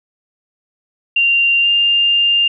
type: tone with pitch glide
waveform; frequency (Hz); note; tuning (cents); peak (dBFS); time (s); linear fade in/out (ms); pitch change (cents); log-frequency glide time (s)
sine; 2775 to 2801; F7 to F7; -12 to +4; -10; 1.16-2.48; 5; +16; 1.61-1.67
effects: none